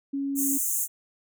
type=tone; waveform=sine; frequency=277.2 Hz; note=C#4; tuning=in tune; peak=-26 dBFS; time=0.13-0.58 s; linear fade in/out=10 ms
type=high-pass noise; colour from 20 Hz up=pink; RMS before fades=-27 dBFS; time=0.35-0.88 s; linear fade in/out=50 ms; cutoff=6400 Hz; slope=96 dB/octave
effects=none